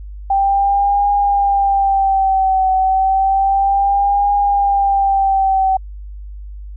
sine tone with vibrato, 784 Hz, G5, in tune, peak -11 dBFS, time 0.3-5.77 s, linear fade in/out 5 ms, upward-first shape triangle, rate 0.31 Hz, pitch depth 63 cents each way, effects added 50 Hz sine -28 dBFS peak until 6.76 s

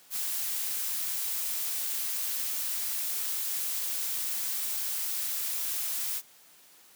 blue noise, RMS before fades -32 dBFS, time 0.1-6.22 s, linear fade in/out 50 ms, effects white hiss -57 dBFS RMS until 6.95 s + high-pass 150 Hz 12 dB/octave

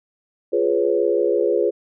sine chord, C# dominant seventh, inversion first, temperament equal, 349.2 / 415.3 / 493.9 / 554.4 Hz, E#4 / G#4 / B4 / C#5, 0 / 0 / 0 / 0 cents, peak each -22 / -20 / -21 / -24 dBFS, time 0.52-1.71 s, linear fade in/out 20 ms, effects none

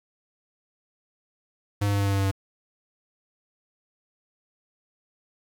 square tone with pitch steps, 101.9 / 101.2 / 100.5 / 99.8 / 99.11 / 98.43 / 97.75 / 97.07 Hz, G#2 / G#2 / G2 / G2 / G2 / G2 / G2 / G2, -32 / -44 / +44 / +32 / +20 / +8 / -4 / -16 cents, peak -22 dBFS, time 1.81-2.314 s, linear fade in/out 10 ms, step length 63 ms, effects 9-bit

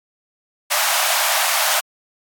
pink high-pass noise, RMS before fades -18 dBFS, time 0.7-1.81 s, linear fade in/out 20 ms, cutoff 600 Hz, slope 96 dB/octave, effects AAC 64 kbps

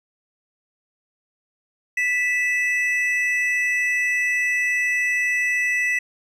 triangle tone pair together, 1975.5 / 2608 Hz, B6 / E7, 0 / -19 cents, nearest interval perfect fourth, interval 481 cents, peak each -18 / -24 dBFS, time 1.97-5.99 s, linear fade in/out 5 ms, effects resampled to 32000 Hz

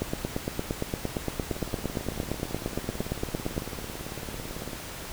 two click trains, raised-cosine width 2 ms, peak -14 / -23 dBFS, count 32 / 59, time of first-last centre 0.02-3.579 / 1.51-4.732 s, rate 8.71 / 18 Hz, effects pink hiss -39 dBFS RMS until 5.12 s

